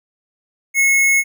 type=tone; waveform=square; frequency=2181 Hz; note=C#7; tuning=29 cents flat; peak=-12 dBFS; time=0.74-1.24 s; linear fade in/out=50 ms; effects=none